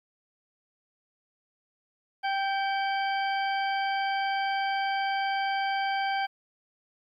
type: harmonic tone with a mistuned harmonic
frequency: 784 Hz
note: G5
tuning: in tune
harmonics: 1 / 2 / 3 / 4 / 6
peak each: -27 / -33 / -37 / -39 / -43 dBFS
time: 2.23-6.27 s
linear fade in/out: 20 ms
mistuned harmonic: 3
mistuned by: -41 cents
effects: 11-bit